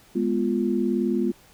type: chord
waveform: sine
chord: F diminished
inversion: first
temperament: equal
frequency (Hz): 207.7 / 246.9 / 349.2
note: Ab3 / Cb4 / F4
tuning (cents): 0 / 0 / 0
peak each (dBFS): -25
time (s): 0.15-1.32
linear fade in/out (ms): 10
effects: pink hiss -54 dBFS RMS until 1.53 s